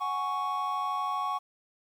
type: chord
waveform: triangle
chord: F# suspended second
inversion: none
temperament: just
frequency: 740 / 832.5 / 1110 Hz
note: F#5 / G#5 / C#6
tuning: 0 / +4 / +2 cents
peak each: -34 / -34 / -28 dBFS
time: 0-1.39 s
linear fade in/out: 20 ms
effects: 10-bit